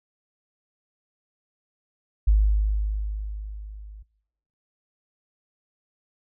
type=tone with level ramp; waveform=sine; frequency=51.91 Hz; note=G#1; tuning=in tune; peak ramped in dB=-13 to -39 dBFS; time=2.27-4.03 s; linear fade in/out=10 ms; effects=noise-tail reverb RT60 0.9 s tail -23 dB re dry